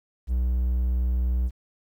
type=tone; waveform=triangle; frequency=61.74 Hz; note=B1; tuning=in tune; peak=-19 dBFS; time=0.27-1.51 s; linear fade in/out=50 ms; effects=10-bit